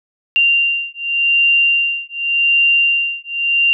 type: beating tone pair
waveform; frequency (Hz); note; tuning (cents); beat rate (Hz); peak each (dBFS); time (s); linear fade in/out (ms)
sine; 2777 / 2777.87; F7 / F7; -10 / -10; 0.87; -15; 0.36-3.73; 0
effects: none